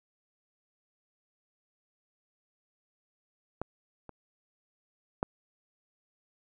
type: clicks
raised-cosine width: 1 ms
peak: -19 / -30 / -14 dBFS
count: 3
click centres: 3.616 / 4.093 / 5.229 s
effects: none